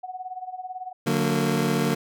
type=tone with tremolo; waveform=sine; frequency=740 Hz; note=F#5; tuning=in tune; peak=-29 dBFS; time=0.03-0.93 s; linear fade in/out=10 ms; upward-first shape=sine; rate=18 Hz; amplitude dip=80%
type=chord; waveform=25% pulse; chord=D augmented; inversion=none; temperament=just; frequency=146.83 / 183.54 / 229.4 Hz; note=D3 / F#3 / A#3; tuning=0 / -14 / -28 cents; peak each=-22 / -23 / -21 dBFS; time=1.06-1.95 s; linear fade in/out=10 ms
effects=none